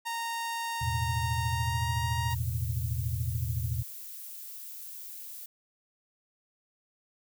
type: tone with pitch glide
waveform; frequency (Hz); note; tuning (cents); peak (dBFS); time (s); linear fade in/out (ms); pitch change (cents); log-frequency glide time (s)
sawtooth; 926 to 937.8; A#5 to A#5; -12 to +10; -28; 0.05-2.35; 20; +22; 1.48-1.89
type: chord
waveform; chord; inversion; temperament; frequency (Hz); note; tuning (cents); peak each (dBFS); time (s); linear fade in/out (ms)
sine; E suspended fourth; none; just; 82.41 / 109.88 / 123.61; E2 / A2 / B2; 0 / -2 / +2; -33; 0.81-3.83; 10
type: noise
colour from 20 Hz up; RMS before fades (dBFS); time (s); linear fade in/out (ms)
violet; -43; 2.3-5.46; 5
effects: none